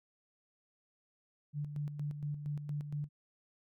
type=tone with tremolo; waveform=sine; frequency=146.83 Hz; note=D3; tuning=in tune; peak=-34 dBFS; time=1.53-3.09 s; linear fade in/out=50 ms; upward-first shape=square; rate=4.3 Hz; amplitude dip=55%; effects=none